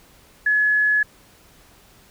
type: tone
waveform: sine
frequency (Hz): 1700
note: G#6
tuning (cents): +40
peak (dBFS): -15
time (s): 0.46-1.03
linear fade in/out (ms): 5
effects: pink hiss -52 dBFS RMS until 2.1 s